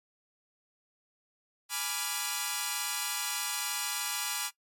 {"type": "chord", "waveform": "5% pulse", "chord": "G# diminished seventh", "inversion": "none", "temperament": "equal with one note detuned", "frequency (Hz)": [833.5, 987.8, 1174.7, 1396.9], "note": ["G#5", "B5", "D6", "F6"], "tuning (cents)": [6, 0, 0, 0], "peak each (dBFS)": -25, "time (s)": [1.69, 4.51], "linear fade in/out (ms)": 50, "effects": ["noise-tail reverb RT60 0.1 s tail -19 dB re dry", "MP3 64 kbps"]}